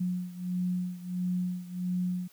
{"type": "beating tone pair", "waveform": "sine", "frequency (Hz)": [180, 181.5], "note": ["F#3", "F#3"], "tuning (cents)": [-47, -33], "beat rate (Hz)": 1.5, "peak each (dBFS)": [-31, -34], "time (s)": [0, 2.28], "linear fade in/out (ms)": 10, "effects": ["white hiss -60 dBFS RMS until 2.32 s"]}